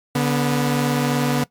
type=tone pair together; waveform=sawtooth; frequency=144 / 245.2 Hz; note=D3 / B3; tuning=-34 / -12 cents; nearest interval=major sixth; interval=922 cents; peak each=-16 dBFS; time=0.15-1.44 s; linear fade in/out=5 ms; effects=noise-tail reverb RT60 0.1 s tail -18 dB re dry + MP3 96 kbps